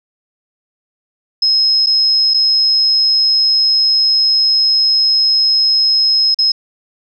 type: tone with dropouts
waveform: sine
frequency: 5140 Hz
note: E8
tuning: 45 cents flat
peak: -9 dBFS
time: 1.42-6.52 s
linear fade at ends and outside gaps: 5 ms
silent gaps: 1.862-1.868 / 2.338-2.342 / 6.345-6.387 s
effects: none